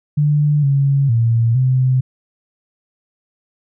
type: tone with pitch steps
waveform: sine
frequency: 147.9 / 138.9 / 115.5 / 129.1 Hz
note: D3 / C#3 / A#2 / C3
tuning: +13 / +4 / -16 / -23 cents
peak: -11 dBFS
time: 0.17-2.01 s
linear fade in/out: 10 ms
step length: 460 ms
effects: none